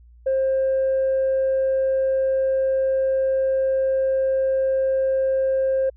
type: tone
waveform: sine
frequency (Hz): 531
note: C5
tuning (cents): +25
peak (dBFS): -16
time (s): 0.26-5.9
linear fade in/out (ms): 10
effects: tanh soft clip ceiling -15 dBFS + added 59 Hz sine -46 dBFS peak until 5.96 s